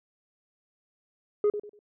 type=tone with echo; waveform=sine; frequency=415.3 Hz; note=G#4; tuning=in tune; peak=-17 dBFS; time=1.44-1.5 s; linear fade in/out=2 ms; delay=97 ms; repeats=3; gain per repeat=-12 dB; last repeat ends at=1.791 s; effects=tanh soft clip ceiling -19 dBFS